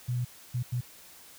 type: tone bursts at uneven times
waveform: sine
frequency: 123.1 Hz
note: B2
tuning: 5 cents flat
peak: -27 dBFS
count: 3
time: 0.08-0.25 / 0.54-0.63 / 0.72-0.81 s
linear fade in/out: 10 ms
effects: white hiss -52 dBFS RMS until 1.38 s